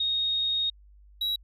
sine / triangle tone pair in turn, 3729 / 3876 Hz, A#7 / B7, 0 / -33 cents, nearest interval minor second, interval 67 cents, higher second, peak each -24 dBFS, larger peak neither, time 0-0.7 / 1.21-1.36 s, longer first, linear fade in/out 5 ms, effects added 50 Hz sine -51 dBFS peak until 1.43 s

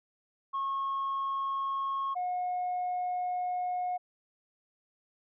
sine tone pair in turn, 1090 / 723.2 Hz, C#6 / F#5, -29 / -40 cents, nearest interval perfect fifth, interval 711 cents, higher first, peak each -28 dBFS, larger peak neither, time 0.53-2.15 / 2.15-3.98 s, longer second, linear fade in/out 20 ms, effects tanh soft clip ceiling -27 dBFS

